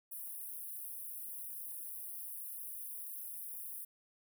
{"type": "high-pass noise", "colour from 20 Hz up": "white", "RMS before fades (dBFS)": -45, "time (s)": [0.11, 3.85], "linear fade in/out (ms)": 10, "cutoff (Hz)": 9500, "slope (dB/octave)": 96, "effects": []}